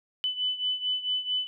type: beating tone pair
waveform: sine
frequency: 3000 / 3004.5 Hz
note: F#7 / F#7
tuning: +23 / +26 cents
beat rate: 4.5 Hz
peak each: -28 / -32 dBFS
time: 0.24-1.47 s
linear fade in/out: 0 ms
effects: none